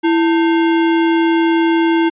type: tone with sample-and-hold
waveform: sine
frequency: 330.6 Hz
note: E4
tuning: 5 cents sharp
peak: -10 dBFS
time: 0.03-2.1 s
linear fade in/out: 20 ms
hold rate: 1225 Hz
effects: resampled to 8000 Hz